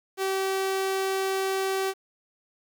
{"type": "tone", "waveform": "sawtooth", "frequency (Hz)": 384.5, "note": "G4", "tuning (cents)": -33, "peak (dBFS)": -21, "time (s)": [0.17, 1.94], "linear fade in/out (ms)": 50, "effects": ["9-bit"]}